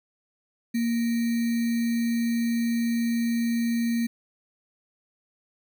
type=tone with sample-and-hold; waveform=sine; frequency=233.1 Hz; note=A#3; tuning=in tune; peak=-22 dBFS; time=0.74-4.07 s; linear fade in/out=10 ms; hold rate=2100 Hz; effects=none